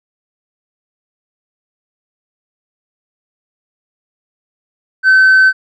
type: tone with tanh clipping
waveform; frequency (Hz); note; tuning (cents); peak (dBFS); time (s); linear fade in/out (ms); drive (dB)
triangle; 1532; G6; -40; -5; 5.03-5.53; 50; 6
effects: none